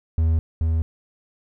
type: tone pair in turn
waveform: triangle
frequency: 80.9 / 80.9 Hz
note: E2 / E2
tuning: -32 / -32 cents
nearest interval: unison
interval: 0 cents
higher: neither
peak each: -14 / -16 dBFS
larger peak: first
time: 0.18-0.39 / 0.61-0.82 s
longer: neither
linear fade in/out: 0 ms
effects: none